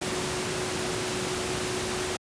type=tone in noise; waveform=sine; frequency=367.2 Hz; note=F#4; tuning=13 cents flat; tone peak=-33 dBFS; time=0.01-2.17 s; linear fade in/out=10 ms; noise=pink; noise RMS=-30 dBFS; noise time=0.01-2.17 s; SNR=-6 dB; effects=high-pass 100 Hz 12 dB/octave + resampled to 22050 Hz